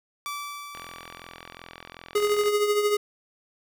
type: tone with exponential decay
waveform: sawtooth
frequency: 1159 Hz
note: D6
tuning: 23 cents flat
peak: -26 dBFS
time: 0.26-2.29 s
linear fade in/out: 0 ms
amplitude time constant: 440 ms
type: click train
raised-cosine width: 0.3 ms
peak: -23 dBFS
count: 75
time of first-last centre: 0.75-2.483 s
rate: 42.7 Hz
type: tone with tremolo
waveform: square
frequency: 415.3 Hz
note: G#4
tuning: in tune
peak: -19 dBFS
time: 2.15-2.97 s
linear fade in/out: 5 ms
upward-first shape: triangle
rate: 13 Hz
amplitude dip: 60%
effects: none